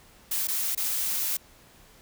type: noise with dropouts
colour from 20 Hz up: blue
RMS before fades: -28 dBFS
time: 0.31-1.37 s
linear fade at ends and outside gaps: 5 ms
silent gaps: 0.473-0.482 / 0.75-0.774 s
effects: pink hiss -55 dBFS RMS until 2.01 s